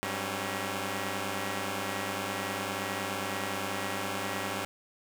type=tone cluster; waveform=5% pulse; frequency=100.4 / 191.1 / 272.7 Hz; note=G2 / G3 / C#4; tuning=+42 / -44 / -28 cents; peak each=-25 dBFS; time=0.03-4.65 s; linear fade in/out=0 ms; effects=none